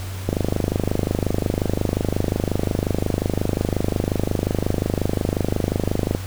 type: click train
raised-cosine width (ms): 2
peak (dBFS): -6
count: 151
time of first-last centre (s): 0.29-6.149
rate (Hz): 25.6
effects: added 94 Hz sine -28 dBFS peak until 6.26 s + pink hiss -37 dBFS RMS until 6.26 s